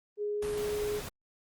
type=tone with pitch glide; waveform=sine; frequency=415.3 to 417.7 Hz; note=G#4 to G#4; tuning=0 to +10 cents; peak=-30 dBFS; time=0.17-1.02 s; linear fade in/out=50 ms; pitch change=+10 cents; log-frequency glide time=0.33-0.46 s
type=noise; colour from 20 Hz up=pink; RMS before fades=-41 dBFS; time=0.42-1.09 s; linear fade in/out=5 ms
effects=Opus 32 kbps